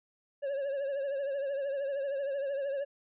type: tone with vibrato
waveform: triangle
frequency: 554.4 Hz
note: C#5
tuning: in tune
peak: -29 dBFS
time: 0.42-2.85 s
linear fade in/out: 20 ms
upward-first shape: triangle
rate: 13 Hz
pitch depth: 76 cents each way
effects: resampled to 8000 Hz